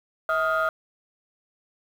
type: tone cluster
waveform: sine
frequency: 644 / 1249 / 1407 Hz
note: E5 / D#6 / F6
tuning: -41 / +6 / +12 cents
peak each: -24 dBFS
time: 0.29-0.69 s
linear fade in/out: 2 ms
effects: tanh soft clip ceiling -16 dBFS + 8-bit